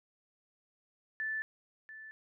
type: tone with echo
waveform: sine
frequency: 1755 Hz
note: A6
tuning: 5 cents flat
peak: -33 dBFS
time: 1.2-1.42 s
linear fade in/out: 0 ms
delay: 690 ms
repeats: 1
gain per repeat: -13 dB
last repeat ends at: 2.11 s
effects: none